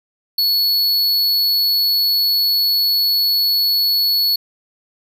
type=tone; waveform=square; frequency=4400 Hz; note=C#8; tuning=14 cents flat; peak=-14 dBFS; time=0.38-4.36 s; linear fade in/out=5 ms; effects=none

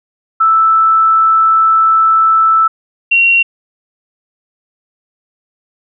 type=tone pair in turn; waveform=sine; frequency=1318.5 / 2744 Hz; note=E6 / F7; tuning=0 / -31 cents; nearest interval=octave + minor second; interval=1269 cents; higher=second; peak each=-6 dBFS; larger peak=neither; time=0.4-2.68 / 3.11-3.43 s; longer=first; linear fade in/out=10 ms; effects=none

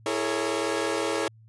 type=chord; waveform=sawtooth; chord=A# half-diminished seventh; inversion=second; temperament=equal with one note detuned; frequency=329.6 / 415.3 / 454.5 / 554.4 Hz; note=E4 / G#4 / A#4 / C#5; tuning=0 / 0 / -44 / 0 cents; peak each=-27 dBFS; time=0.06-1.28 s; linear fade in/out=2 ms; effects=added 111 Hz sine -50 dBFS peak until 1.48 s + resampled to 24000 Hz

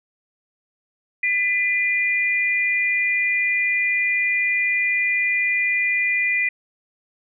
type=tone pair together; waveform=sine; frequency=2000 / 2408 Hz; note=B6 / D7; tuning=+21 / +43 cents; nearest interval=minor third; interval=322 cents; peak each=-20 / -21 dBFS; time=1.23-6.49 s; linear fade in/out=5 ms; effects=none

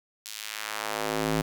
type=tone with high-pass filter sweep; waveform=square; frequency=53.5 Hz; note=A1; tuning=48 cents flat; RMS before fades=-31 dBFS; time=0.25-1.42 s; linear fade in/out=10 ms; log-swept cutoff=4600 to 160 Hz; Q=0.88; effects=9-bit

